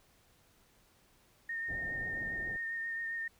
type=tone with vibrato; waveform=sine; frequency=1832 Hz; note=A#6; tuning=31 cents flat; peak=-35 dBFS; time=1.49-3.28 s; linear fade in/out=5 ms; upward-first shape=triangle; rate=7.4 Hz; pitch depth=26 cents each way
type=low-pass noise; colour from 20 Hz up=pink; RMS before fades=-47 dBFS; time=1.68-2.57 s; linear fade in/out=10 ms; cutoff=820 Hz; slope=96 dB/octave
effects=pink hiss -67 dBFS RMS until 3.39 s